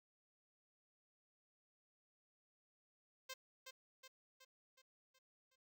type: tone with echo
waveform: 5% pulse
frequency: 523.3 Hz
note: C5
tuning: in tune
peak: -35 dBFS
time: 3.29-3.34 s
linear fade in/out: 10 ms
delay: 370 ms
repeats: 6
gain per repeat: -5 dB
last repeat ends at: 5.56 s
effects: none